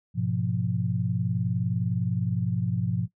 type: chord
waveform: sine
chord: F diminished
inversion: first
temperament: equal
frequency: 103.83 / 123.47 / 174.61 Hz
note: Ab2 / Cb3 / F3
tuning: 0 / 0 / 0 cents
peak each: -29 / -28 / -28 dBFS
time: 0.14-3.08 s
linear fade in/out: 50 ms
effects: noise-tail reverb RT60 0.1 s tail -20 dB re dry